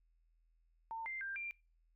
sine tone with pitch steps, 903 / 2089 / 1587 / 2377 Hz, A5 / C7 / G6 / D7, +45 / -3 / +21 / +20 cents, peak -40 dBFS, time 0.91-1.51 s, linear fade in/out 0 ms, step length 150 ms, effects noise-tail reverb RT60 0.3 s tail -23 dB re dry + added 41 Hz sine -70 dBFS peak until 1.95 s

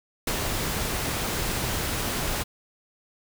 pink noise with ADSR envelope, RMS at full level -26 dBFS, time 0.27-2.44 s, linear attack 4 ms, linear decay 76 ms, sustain -2 dB, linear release 23 ms, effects none

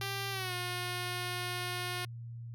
5% pulse tone with pitch glide, 393.6 to 358.9 Hz, G4 to F4, +7 to +47 cents, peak -24 dBFS, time 0.01-2.05 s, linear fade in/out 2 ms, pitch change -160 cents, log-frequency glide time 0.31-0.53 s, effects added 117 Hz sine -41 dBFS peak until 2.54 s

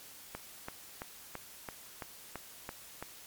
click train, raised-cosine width 0.5 ms, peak -24 dBFS, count 9, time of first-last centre 0.35-3.026 s, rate 2.99 Hz, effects white hiss -52 dBFS RMS until 3.26 s + MP3 96 kbps

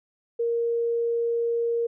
sine tone, 467.2 Hz, A#4, 4 cents sharp, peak -22 dBFS, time 0.39-1.87 s, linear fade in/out 10 ms, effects none

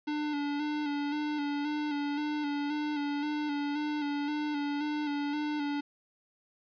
square tone with vibrato, 293.7 Hz, D4, in tune, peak -31 dBFS, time 0.07-5.81 s, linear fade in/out 10 ms, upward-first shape square, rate 1.9 Hz, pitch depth 31 cents each way, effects resampled to 11025 Hz + 10-bit

